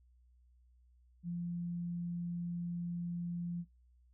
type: tone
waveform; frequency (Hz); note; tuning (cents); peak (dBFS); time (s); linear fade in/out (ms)
sine; 173; F3; -16; -36; 1.23-3.65; 50
effects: noise-tail reverb RT60 0.2 s tail -22 dB re dry + added 61 Hz sine -63 dBFS peak until 4.13 s